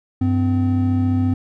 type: tone pair together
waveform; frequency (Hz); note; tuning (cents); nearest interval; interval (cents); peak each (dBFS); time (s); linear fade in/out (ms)
triangle; 97 / 256.4; G2 / C4; -18 / -35; octave + perfect fourth; 1683; -16; 0.21-1.34; 5
effects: none